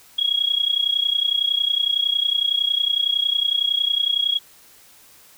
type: tone with amplitude modulation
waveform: sine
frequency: 3309 Hz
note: G#7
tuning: 7 cents flat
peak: -14 dBFS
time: 0.18-4.39 s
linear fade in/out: 10 ms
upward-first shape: sine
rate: 30.9 Hz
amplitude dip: 85%
effects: white hiss -50 dBFS RMS until 5.37 s